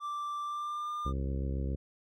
triangle tone with pitch glide, 1174.7 to 1202.9 Hz, D6 to D6, 0 to +41 cents, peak -32 dBFS, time 0-1.13 s, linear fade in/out 50 ms, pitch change +41 cents, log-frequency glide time 0.43-0.89 s
harmonic tone, 67.4 Hz, C#2, 48 cents flat, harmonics 1 / 2 / 3 / 4 / 5 / 6 / 7 / 8, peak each -32 / -38 / -42 / -44 / -46 / -48 / -49 / -50 dBFS, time 1.05-1.76 s, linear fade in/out 10 ms
effects none

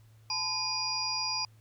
sine tone cluster, 866 / 1014 / 2454 / 4861 / 5660 Hz, A5 / B5 / D#7 / D#8 / F8, -28 / +45 / -25 / -41 / +22 cents, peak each -39 / -40 / -40 / -31 / -40 dBFS, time 0.3-1.45 s, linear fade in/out 2 ms, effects added 110 Hz sine -55 dBFS peak until 1.6 s + pink hiss -68 dBFS RMS until 1.6 s

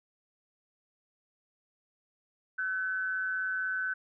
sine tone with amplitude modulation, 1515 Hz, F#6, 40 cents sharp, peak -27 dBFS, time 2.58-3.94 s, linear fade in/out 10 ms, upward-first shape sine, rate 184 Hz, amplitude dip 55%, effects none

